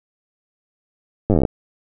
slowing click train, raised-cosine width 2 ms, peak -3 dBFS, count 13, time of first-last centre 1.3-1.452 s, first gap 9 ms, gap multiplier 1.06, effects none

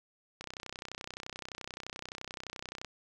click train, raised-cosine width 0.2 ms, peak -23 dBFS, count 78, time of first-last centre 0.41-2.847 s, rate 31.6 Hz, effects none

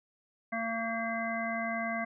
harmonic tone, 227.7 Hz, A#3, 40 cents flat, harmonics 1 / 3 / 5 / 7 / 9, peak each -37 / -35 / -40 / -40 / -37 dBFS, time 0.52-2.05 s, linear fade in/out 10 ms, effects none

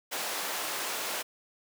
pink high-pass noise, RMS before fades -34 dBFS, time 0.11-1.23 s, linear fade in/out 20 ms, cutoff 570 Hz, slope 12 dB/octave, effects none

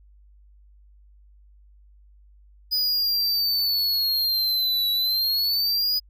square exponential two-way sweep, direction down then up, 4978 to 3914 to 4978 Hz, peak -21 dBFS, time 2.71-6 s, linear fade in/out 20 ms, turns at 4.91 s, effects added 50 Hz sine -50 dBFS peak until 6.09 s

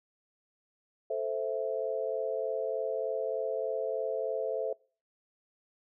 sine chord, A minor, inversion none, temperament equal, 440 / 523.3 / 659.3 Hz, A4 / C5 / E5, 0 / 0 / 0 cents, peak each -34 dBFS, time 1.1-4.73 s, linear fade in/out 5 ms, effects noise-tail reverb RT60 0.4 s tail -24 dB re dry

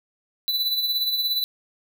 square tone with tremolo, 3981 Hz, B7, 13 cents sharp, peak -20 dBFS, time 0.48-1.44 s, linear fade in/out 0 ms, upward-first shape sine, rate 17 Hz, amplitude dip 50%, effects none

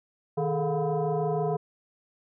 sine tone with frequency modulation, 130.81 Hz, C3, in tune, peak -24 dBFS, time 0.37-1.57 s, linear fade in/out 10 ms, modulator 288 Hz, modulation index 2.3, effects none

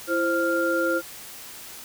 sine tone cluster, 335.2 / 526 / 1396 Hz, E4 / C5 / F6, +29 / +9 / -1 cents, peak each -25 dBFS, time 0.07-1.02 s, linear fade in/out 50 ms, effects white hiss -41 dBFS RMS until 1.84 s

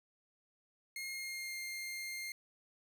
sawtooth tone with pitch glide, 2142 to 2114 Hz, C7 to C7, +40 to +17 cents, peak -37 dBFS, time 0.96-2.32 s, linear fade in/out 2 ms, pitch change -23 cents, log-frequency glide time 1.12-1.57 s, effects none

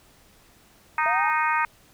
harmonic tone, 310 Hz, D#4, 6 cents flat, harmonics 3 / 4 / 5 / 6 / 7 / 8, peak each -24 / -26 / -28 / -30 / -31 / -32 dBFS, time 0.98-1.65 s, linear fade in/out 2 ms
sine linear sweep, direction up, 659.3 to 880 Hz, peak -27 dBFS, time 1.06-1.3 s, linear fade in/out 0 ms
effects pink hiss -56 dBFS RMS until 1.93 s

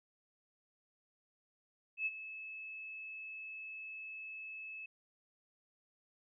sine tone with ADSR envelope, 2600 Hz, E7, 24 cents flat, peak -31 dBFS, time 1.97-4.86 s, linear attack 91 ms, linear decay 36 ms, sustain -13 dB, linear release 5 ms, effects none

